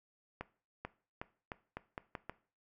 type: accelerating click train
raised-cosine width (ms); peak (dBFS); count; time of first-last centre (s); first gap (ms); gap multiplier
0.5; -25; 8; 0.41-2.296; 440; 0.83
effects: noise-tail reverb RT60 0.4 s tail -18 dB re dry